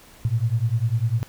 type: beating tone pair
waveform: sine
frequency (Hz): 110 / 120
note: A2 / B2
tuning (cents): 0 / -49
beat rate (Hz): 10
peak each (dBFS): -22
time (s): 0.25-1.23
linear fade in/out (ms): 0
effects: pink hiss -49 dBFS RMS until 1.28 s